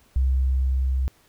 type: tone with level ramp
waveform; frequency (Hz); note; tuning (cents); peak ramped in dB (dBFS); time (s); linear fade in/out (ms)
sine; 65.41; C2; 0; -17 to -20; 0.16-1.08; 0
effects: pink hiss -59 dBFS RMS until 1.28 s